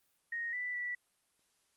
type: tone with pitch steps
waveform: sine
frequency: 1866 / 1979 / 1958 Hz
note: A#6 / B6 / B6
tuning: +1 / +3 / -15 cents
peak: -35 dBFS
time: 0.32-0.95 s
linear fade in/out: 5 ms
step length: 210 ms
effects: white hiss -75 dBFS RMS until 1.76 s + Opus 32 kbps